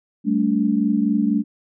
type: chord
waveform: sine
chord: G suspended second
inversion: none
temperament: equal with one note detuned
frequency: 196 / 220 / 287.8 Hz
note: G3 / A3 / D4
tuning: 0 / 0 / -35 cents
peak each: -22 / -19 / -21 dBFS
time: 0.24-1.44 s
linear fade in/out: 50 ms
effects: none